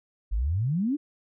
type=exponential sweep; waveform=sine; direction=up; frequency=46 to 311.3 Hz; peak=-23 dBFS; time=0.31-0.97 s; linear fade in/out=20 ms; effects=none